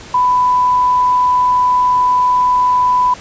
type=tone; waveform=sine; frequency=996 Hz; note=B5; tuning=14 cents sharp; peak=-9 dBFS; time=0.14-3.14 s; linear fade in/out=5 ms; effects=pink hiss -34 dBFS RMS until 3.2 s + resampled to 16000 Hz